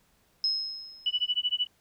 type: tone with exponential decay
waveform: sine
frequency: 5150 Hz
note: E8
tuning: 41 cents flat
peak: -22 dBFS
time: 0.44-1.32 s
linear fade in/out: 1 ms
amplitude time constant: 190 ms
type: tone with tremolo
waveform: sine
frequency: 2960 Hz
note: F#7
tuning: in tune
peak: -22 dBFS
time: 1.06-1.67 s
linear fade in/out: 2 ms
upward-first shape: sine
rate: 13 Hz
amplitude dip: 100%
effects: pink hiss -67 dBFS RMS until 1.8 s